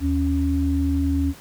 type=tone pair together; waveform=sine; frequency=77.78 / 277.2 Hz; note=D#2 / C#4; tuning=0 / 0 cents; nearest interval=octave + minor seventh; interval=2200 cents; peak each=-21 dBFS; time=0-1.34 s; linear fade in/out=50 ms; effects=pink hiss -45 dBFS RMS until 1.4 s